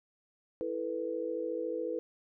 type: chord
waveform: sine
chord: E suspended fourth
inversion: none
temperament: equal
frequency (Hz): 329.6 / 440 / 493.9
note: E4 / A4 / B4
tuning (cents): 0 / 0 / 0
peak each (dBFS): -38 / -38 / -35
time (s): 0.61-1.99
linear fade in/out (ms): 0
effects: none